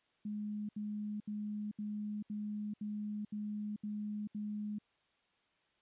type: tone bursts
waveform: sine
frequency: 209.4 Hz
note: G#3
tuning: 15 cents sharp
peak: -37 dBFS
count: 9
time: 0.25-4.786 s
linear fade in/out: 5 ms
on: 440 ms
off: 72 ms
effects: white hiss -75 dBFS RMS until 5.81 s + resampled to 8000 Hz